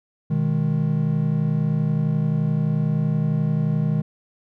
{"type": "chord", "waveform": "triangle", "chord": "G# minor", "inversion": "first", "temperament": "just", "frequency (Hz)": [124.59, 155.74, 207.7], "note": ["B2", "D#3", "G#3"], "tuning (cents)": [16, 2, 0], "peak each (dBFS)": [-24, -18, -24], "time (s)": [0.3, 4.02], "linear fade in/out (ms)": 10, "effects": []}